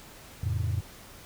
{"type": "chord", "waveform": "sine", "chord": "F augmented", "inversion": "none", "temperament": "equal", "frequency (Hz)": [87.31, 110, 138.59], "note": ["F2", "A2", "C#3"], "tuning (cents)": [0, 0, 0], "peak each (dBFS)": [-28, -28, -34], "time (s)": [0.43, 0.81], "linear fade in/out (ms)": 5, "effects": ["tanh soft clip ceiling -21 dBFS", "pink hiss -49 dBFS RMS until 1.25 s"]}